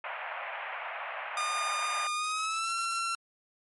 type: band-pass noise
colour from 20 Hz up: pink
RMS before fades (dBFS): -38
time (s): 0.04-2.07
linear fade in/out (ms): 2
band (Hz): 620 to 2700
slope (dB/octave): 48
type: tone with pitch glide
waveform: sawtooth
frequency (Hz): 1216 to 1357.1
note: D#6 to E6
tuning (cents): -40 to +50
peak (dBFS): -26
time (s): 1.37-3.15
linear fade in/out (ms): 2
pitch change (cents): +190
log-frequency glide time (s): 2.14-2.73
type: noise bursts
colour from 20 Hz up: violet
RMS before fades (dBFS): -39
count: 6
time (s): 2.23-2.999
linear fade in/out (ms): 10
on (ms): 99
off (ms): 35
effects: MP3 48 kbps